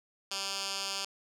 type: tone with band-pass filter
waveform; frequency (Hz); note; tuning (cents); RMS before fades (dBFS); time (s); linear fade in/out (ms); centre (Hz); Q
10% pulse; 195.9; G3; -1; -36; 0.31-1.05; 5; 4900; 1.5
effects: none